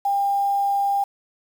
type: tone with quantisation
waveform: sine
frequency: 799 Hz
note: G5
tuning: 33 cents sharp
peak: -18 dBFS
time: 0.05-1.04 s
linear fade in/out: 5 ms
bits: 7
effects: none